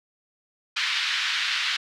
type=band-pass noise; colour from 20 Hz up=white; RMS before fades=-26 dBFS; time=0.76-1.77 s; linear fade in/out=10 ms; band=1400 to 4000 Hz; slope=24 dB/octave; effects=none